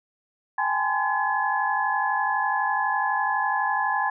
sine tone cluster, 801 / 853 / 1027 / 1703 Hz, G5 / G#5 / C6 / G#6, +37 / +46 / -33 / +43 cents, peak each -27 dBFS, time 0.58-4.1 s, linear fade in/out 5 ms, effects none

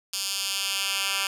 10% pulse tone with high-pass filter sweep, 196 Hz, G3, in tune, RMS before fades -28 dBFS, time 0.13-1.27 s, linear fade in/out 2 ms, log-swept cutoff 4400 to 2100 Hz, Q 1.3, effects resampled to 32000 Hz + 8-bit

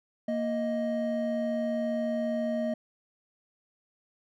triangle tone pair together, 233.1 / 624.6 Hz, A#3 / D#5, 0 / +7 cents, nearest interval octave + perfect fourth, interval 1707 cents, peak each -28 dBFS, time 0.28-2.74 s, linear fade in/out 5 ms, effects none

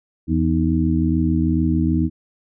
harmonic tone with a mistuned harmonic, 82.41 Hz, E2, in tune, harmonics 1 / 2 / 3 / 4, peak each -21 / -21 / -21 / -21 dBFS, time 0.27-2.1 s, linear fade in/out 50 ms, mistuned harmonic 4, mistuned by -84 cents, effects none

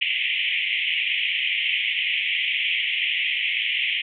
white band-pass noise, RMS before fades -24 dBFS, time 0.01-4.02 s, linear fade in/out 10 ms, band 2000 to 3200 Hz, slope 96 dB/octave, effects none

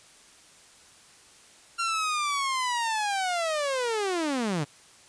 sawtooth linear sweep, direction down, 1382 to 135.6 Hz, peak -22 dBFS, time 1.78-4.65 s, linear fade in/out 20 ms, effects white hiss -54 dBFS RMS until 5.08 s + resampled to 22050 Hz

